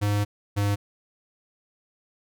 square tone pair in turn, 102.9 / 101.66 Hz, G#2 / G#2, -16 / -37 cents, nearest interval unison, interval 21 cents, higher first, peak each -22 dBFS, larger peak neither, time 0.01-0.25 / 0.56-0.76 s, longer first, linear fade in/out 20 ms, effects none

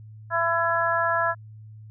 harmonic tone, 335.3 Hz, E4, 30 cents sharp, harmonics 2 / 3 / 4 / 5, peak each -26 / -26 / -26 / -26 dBFS, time 0.3-1.35 s, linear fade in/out 50 ms, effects added 108 Hz sine -41 dBFS peak until 1.9 s

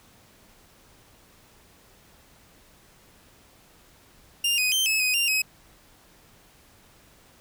sawtooth tone with pitch steps, 2801 / 2500 / 3118 / 2589 / 2507 / 2785 / 2546 Hz, F7 / D#7 / G7 / E7 / D#7 / F7 / D#7, +4 / +8 / -10 / -32 / +12 / -5 / +39 cents, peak -18 dBFS, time 4.44-5.42 s, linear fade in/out 5 ms, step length 140 ms, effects pink hiss -56 dBFS RMS until 7.4 s

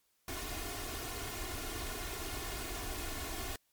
pink noise with comb filter, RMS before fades -40 dBFS, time 0.28-3.56 s, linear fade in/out 2 ms, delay 2.8 ms, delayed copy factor +0.75, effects white hiss -75 dBFS RMS until 3.72 s + MP3 96 kbps

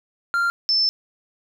triangle / sine tone pair in turn, 1389 / 5287 Hz, F6 / E8, -10 / +4 cents, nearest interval octave + major seventh, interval 2314 cents, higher second, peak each -16 dBFS, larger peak neither, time 0.34-0.5 / 0.69-0.89 s, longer second, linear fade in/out 0 ms, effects none

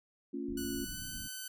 sine chord, A augmented, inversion none, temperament equal with one note detuned, 224.2 / 277.2 / 349.2 Hz, A3 / C#4 / E#4, +33 / 0 / 0 cents, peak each -42 / -38 / -41 dBFS, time 0.33-0.85 s, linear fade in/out 10 ms
pink low-pass noise, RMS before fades -47 dBFS, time 0.48-1.28 s, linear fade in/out 5 ms, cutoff 310 Hz, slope 96 dB/octave
5% pulse tone with pitch glide, 1480 to 1515.5 Hz, F#6 to F#6, 0 to +41 cents, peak -30 dBFS, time 0.57-1.48 s, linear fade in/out 5 ms, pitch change +41 cents, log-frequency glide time 0.79-1.09 s
effects none

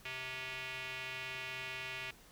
square tone with band-pass filter, 129.7 Hz, C3, 15 cents flat, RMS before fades -43 dBFS, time 0.05-2.11 s, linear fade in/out 5 ms, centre 2500 Hz, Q 3, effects pink hiss -60 dBFS RMS until 2.31 s

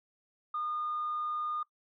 sine tone, 1220 Hz, D#6, 34 cents flat, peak -31 dBFS, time 0.54-1.63 s, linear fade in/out 5 ms, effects noise-tail reverb RT60 0.1 s tail -20 dB re dry + tanh soft clip ceiling -27 dBFS

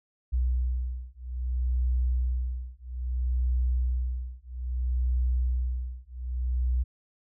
sine beating tone pair, 61.8 / 62.41 Hz, B1 / B1, +2 / +19 cents, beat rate 0.61 Hz, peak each -28 dBFS, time 0.32-6.84 s, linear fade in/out 20 ms, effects none

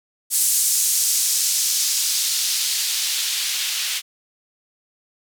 blue noise with band-pass filter sweep, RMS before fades -21 dBFS, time 0.3-4.02 s, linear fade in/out 50 ms, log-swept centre 8200 to 2900 Hz, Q 1.2, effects none

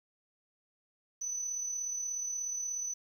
sine tone with amplitude modulation, 6000 Hz, F#8, 23 cents sharp, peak -31 dBFS, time 1.21-2.94 s, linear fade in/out 10 ms, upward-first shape sine, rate 36.7 Hz, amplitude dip 45%, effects tanh soft clip ceiling -27 dBFS + 10-bit

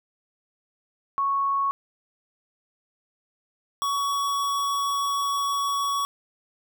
sine / square tone pair in turn, 1106 / 1123.4 Hz, C#6 / C#6, -4 / +23 cents, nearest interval unison, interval 27 cents, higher second, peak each -21 / -24 dBFS, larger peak first, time 1.18-1.71 / 3.82-6.05 s, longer second, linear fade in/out 0 ms, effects none

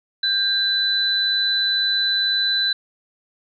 sine tone pair together, 1587 / 3999 Hz, G6 / B7, +21 / +21 cents, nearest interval octave + major third, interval 1600 cents, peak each -24 / -18 dBFS, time 0.23-2.73 s, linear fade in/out 5 ms, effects none

